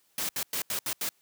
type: noise bursts at uneven times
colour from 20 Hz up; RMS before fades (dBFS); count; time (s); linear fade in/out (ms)
white; -31; 6; 0.18-0.29 / 0.36-0.43 / 0.53-0.62 / 0.7-0.79 / 0.86-0.93 / 1.01-1.09; 2
effects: white hiss -68 dBFS RMS until 1.21 s + high-pass 100 Hz 12 dB/octave